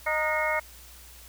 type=harmonic tone with a mistuned harmonic; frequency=309.4 Hz; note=D#4; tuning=10 cents flat; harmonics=2 / 3 / 4 / 5 / 6 / 7; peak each=-29 / -31 / -34 / -35 / -32 / -29 dBFS; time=0.06-0.6 s; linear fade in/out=10 ms; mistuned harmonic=5; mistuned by=-110 cents; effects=added 60 Hz sine -50 dBFS peak until 1.28 s + white hiss -50 dBFS RMS until 1.28 s